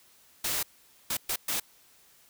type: noise bursts at uneven times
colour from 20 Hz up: white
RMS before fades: -30 dBFS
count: 4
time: 0.44-0.63 / 1.1-1.17 / 1.29-1.36 / 1.48-1.6 s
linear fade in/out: 5 ms
effects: white hiss -60 dBFS RMS until 2.29 s